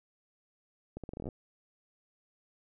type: accelerating click train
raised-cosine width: 2 ms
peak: -27 dBFS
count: 12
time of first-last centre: 0.97-1.288 s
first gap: 67 ms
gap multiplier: 0.81
effects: none